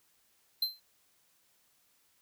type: tone with exponential decay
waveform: square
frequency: 4106 Hz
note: C8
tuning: 33 cents flat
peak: -25 dBFS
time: 0.62-0.8 s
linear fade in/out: 5 ms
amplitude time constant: 38 ms
effects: white hiss -70 dBFS RMS until 2.21 s